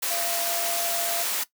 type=tone in noise; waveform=sine; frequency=684 Hz; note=F5; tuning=36 cents flat; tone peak=-31 dBFS; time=0.1-1.23 s; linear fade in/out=10 ms; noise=white; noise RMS=-27 dBFS; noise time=0.02-1.44 s; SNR=-7 dB; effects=noise-tail reverb RT60 0.1 s tail -17 dB re dry + high-pass 400 Hz 12 dB/octave